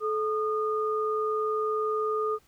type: tone pair together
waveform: sine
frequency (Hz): 432.7 / 1223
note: A4 / D#6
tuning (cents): -29 / -30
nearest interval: octave + tritone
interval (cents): 1799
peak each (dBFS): -27 / -29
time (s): 0-2.39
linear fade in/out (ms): 50
effects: pink hiss -63 dBFS RMS until 2.47 s